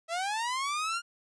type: linear sweep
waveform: sawtooth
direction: up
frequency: 644 to 1421 Hz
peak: -26 dBFS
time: 0.08-1.02 s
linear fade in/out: 50 ms
effects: resampled to 22050 Hz